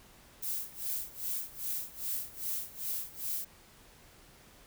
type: noise with tremolo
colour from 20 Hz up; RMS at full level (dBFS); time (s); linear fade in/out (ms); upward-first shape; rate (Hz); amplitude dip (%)
violet; -34; 0.42-3.45; 10; sine; 2.5; 90
effects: pink hiss -58 dBFS RMS until 4.66 s